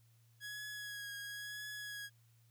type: tone with vibrato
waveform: sawtooth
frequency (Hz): 1666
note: G#6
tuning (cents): +5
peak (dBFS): -40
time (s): 0.4-2.1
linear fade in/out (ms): 50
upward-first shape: triangle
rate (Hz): 0.98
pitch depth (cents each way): 29
effects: added 115 Hz sine -65 dBFS peak until 2.5 s + white hiss -75 dBFS RMS until 2.5 s